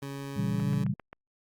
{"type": "tone with pitch glide", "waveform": "20% pulse", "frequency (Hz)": [138.9, 141.98], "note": ["C#3", "C#3"], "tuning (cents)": [4, 42], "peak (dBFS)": -31, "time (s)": [0.02, 0.84], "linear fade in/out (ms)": 5, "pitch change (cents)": 38, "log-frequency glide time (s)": [0.44, 0.71]}
{"type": "chord", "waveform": "sine", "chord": "A# diminished seventh", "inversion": "none", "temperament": "equal", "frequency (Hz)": [116.54, 138.59, 164.81, 196], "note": ["A#2", "C#3", "E3", "G3"], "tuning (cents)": [0, 0, 0, 0], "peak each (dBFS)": [-32, -31, -33, -30], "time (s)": [0.36, 0.94], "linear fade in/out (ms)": 10}
{"type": "click train", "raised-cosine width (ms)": 0.5, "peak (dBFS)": -28, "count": 5, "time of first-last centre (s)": [0.6, 1.13], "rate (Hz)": 7.55}
{"effects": ["Opus 48 kbps"]}